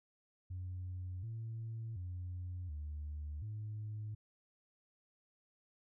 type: tone with pitch steps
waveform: sine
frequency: 91.2 / 112.9 / 90 / 74.7 / 106.8 Hz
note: F#2 / A2 / F#2 / D2 / G#2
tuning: -24 / +45 / -47 / +30 / +49 cents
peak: -39 dBFS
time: 0.5-4.15 s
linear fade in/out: 10 ms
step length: 730 ms
effects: tanh soft clip ceiling -37 dBFS